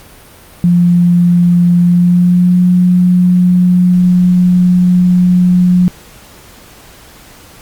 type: tone with pitch glide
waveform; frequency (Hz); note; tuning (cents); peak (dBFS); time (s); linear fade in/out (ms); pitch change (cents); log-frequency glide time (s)
sine; 174.7 to 179.61; F3 to F3; +1 to +49; -5; 0.64-5.88; 0; +48; 1.81-2.61
effects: pink hiss -38 dBFS RMS until 7.61 s + Opus 48 kbps